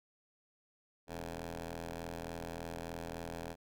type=ring-modulated tone; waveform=10% pulse; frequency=83.4 Hz; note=E2; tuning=21 cents sharp; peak=-30 dBFS; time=1.07-3.56 s; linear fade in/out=50 ms; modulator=353 Hz; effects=none